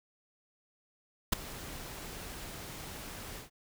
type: noise with ADSR envelope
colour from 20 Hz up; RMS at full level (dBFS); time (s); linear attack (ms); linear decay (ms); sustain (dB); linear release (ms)
pink; -23; 1.32-3.5; 12; 5; -21; 120
effects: none